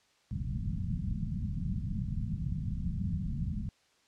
white low-pass noise, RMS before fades -34 dBFS, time 0.31-3.69 s, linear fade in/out 0 ms, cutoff 200 Hz, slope 48 dB/octave, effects white hiss -68 dBFS RMS until 4.07 s + low-pass 6000 Hz 12 dB/octave

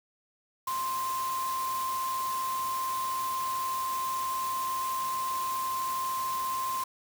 sine tone in noise, 1046.5 Hz, C6, in tune, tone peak -29 dBFS, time 0.67-6.84 s, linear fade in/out 5 ms, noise white, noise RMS -40 dBFS, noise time 0.67-6.84 s, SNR +8 dB, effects none

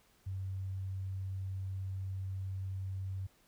sine tone, 95.4 Hz, G2, 47 cents flat, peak -36 dBFS, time 0.26-3.27 s, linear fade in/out 10 ms, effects pink hiss -68 dBFS RMS until 3.47 s

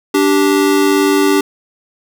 square tone pair together, 292.1 / 389.9 Hz, D4 / G4, -9 / -9 cents, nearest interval perfect fourth, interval 500 cents, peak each -13 dBFS, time 0.14-1.41 s, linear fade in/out 5 ms, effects none

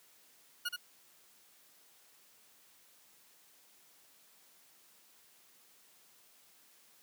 20% pulse tone with echo, 1441 Hz, F#6, 46 cents flat, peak -28 dBFS, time 0.65-0.69 s, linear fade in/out 10 ms, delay 74 ms, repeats 1, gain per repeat -4 dB, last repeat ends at 0.764 s, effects white hiss -64 dBFS RMS until 7.02 s + high-pass 150 Hz 12 dB/octave

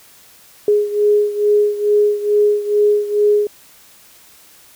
sine beating tone pair, 415.3 / 417.6 Hz, G#4 / G#4, 0 / +10 cents, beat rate 2.3 Hz, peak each -13 / -17 dBFS, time 0.68-3.47 s, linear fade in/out 2 ms, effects white hiss -46 dBFS RMS until 4.75 s

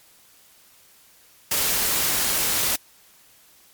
white noise, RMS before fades -22 dBFS, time 1.51-2.76 s, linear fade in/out 5 ms, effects white hiss -54 dBFS RMS until 3.73 s + MP3 96 kbps

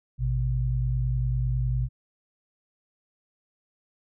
sine tone pair together, 55.94 / 125.9 Hz, A1 / B2, +29 / +34 cents, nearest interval octave + major second, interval 1405 cents, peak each -26 / -25 dBFS, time 0.18-1.89 s, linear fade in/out 50 ms, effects none

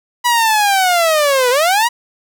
sawtooth linear two-way sweep, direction down then up, 981 to 482 to 981 Hz, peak -7 dBFS, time 0.24-1.89 s, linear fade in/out 20 ms, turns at 1.5 s, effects none

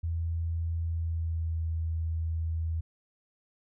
sine tone with pitch glide, 83 to 81.43 Hz, E2 to E2, +12 to -21 cents, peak -28 dBFS, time 0.03-2.81 s, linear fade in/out 10 ms, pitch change -33 cents, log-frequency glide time 0.83-1.6 s, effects none

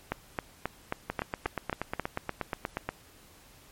two click trains, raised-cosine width 0.5 ms, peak -14 / -15 dBFS, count 8 / 16, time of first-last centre 0.12-1.997 / 1.1-2.89 s, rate 3.73 / 8.38 Hz, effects pink hiss -56 dBFS RMS until 3.71 s + MP3 64 kbps

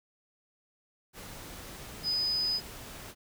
sine tone in noise, 5000 Hz, D#8, 8 cents sharp, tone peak -27 dBFS, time 2.03-2.61 s, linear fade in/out 50 ms, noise pink, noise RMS -45 dBFS, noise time 1.13-3.15 s, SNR +15 dB, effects none

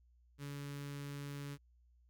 sawtooth tone with notch filter, 142.3 Hz, C#3, 46 cents sharp, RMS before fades -45 dBFS, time 0.38-1.58 s, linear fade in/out 50 ms, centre 700 Hz, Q 1.1, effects added 60 Hz sine -65 dBFS peak until 2.09 s

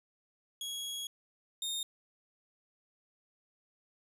sawtooth tone pair in turn, 3322 / 3675 Hz, G#7 / A#7, 0 / -25 cents, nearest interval major second, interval 175 cents, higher second, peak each -34 / -31 dBFS, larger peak second, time 0.61-1.07 / 1.62-1.83 s, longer first, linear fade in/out 2 ms, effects resampled to 32000 Hz + 11-bit

